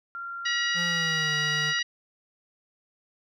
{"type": "tone", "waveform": "sine", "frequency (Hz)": 1382, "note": "F6", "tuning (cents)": -19, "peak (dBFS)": -33, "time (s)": [0.15, 1.79], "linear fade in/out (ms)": 0}
{"type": "harmonic tone", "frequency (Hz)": 958, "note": "A#5", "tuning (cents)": 47, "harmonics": [2, 3, 4, 5, 6], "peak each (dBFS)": [-27, -31, -33, -35, -37], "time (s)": [0.45, 1.83], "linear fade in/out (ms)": 10}
{"type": "tone with pitch glide", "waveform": "square", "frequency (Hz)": [172.8, 151.3], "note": ["F3", "D#3"], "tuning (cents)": [-18, -48], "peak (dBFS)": -34, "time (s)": [0.74, 1.74], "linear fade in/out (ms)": 50, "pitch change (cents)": -230, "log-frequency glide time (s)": [0.86, 1.33]}
{"effects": []}